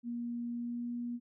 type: tone with pitch glide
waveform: sine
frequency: 237.8 to 239.9 Hz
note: A#3 to A#3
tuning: +35 to +50 cents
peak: -35 dBFS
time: 0.03-1.2 s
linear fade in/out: 50 ms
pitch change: +15 cents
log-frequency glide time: 0.52-0.92 s
effects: none